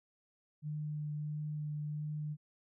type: tone with vibrato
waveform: sine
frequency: 150.3 Hz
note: D3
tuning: 40 cents sharp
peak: -36 dBFS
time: 0.62-2.37 s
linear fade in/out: 50 ms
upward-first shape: triangle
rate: 1.5 Hz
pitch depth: 13 cents each way
effects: none